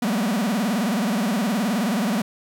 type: tone with vibrato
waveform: 45% pulse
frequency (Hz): 215.6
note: A3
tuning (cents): -35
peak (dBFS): -20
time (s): 0.02-2.22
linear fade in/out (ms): 5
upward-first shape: sine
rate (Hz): 19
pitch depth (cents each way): 250
effects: 9-bit